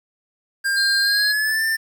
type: tone with pitch glide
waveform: square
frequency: 1602 to 1787.8 Hz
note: G6 to A6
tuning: +37 to +27 cents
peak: -19 dBFS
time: 0.64-1.77 s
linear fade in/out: 20 ms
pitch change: +190 cents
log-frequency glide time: 1.01-1.65 s
type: tone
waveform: sine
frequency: 4182 Hz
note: C8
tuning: 2 cents flat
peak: -19 dBFS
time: 0.76-1.33 s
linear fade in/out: 20 ms
effects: 9-bit